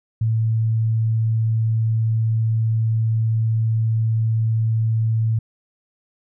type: tone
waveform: sine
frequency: 111.9 Hz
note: A2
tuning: 30 cents sharp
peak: -16 dBFS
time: 0.21-5.39 s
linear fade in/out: 5 ms
effects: none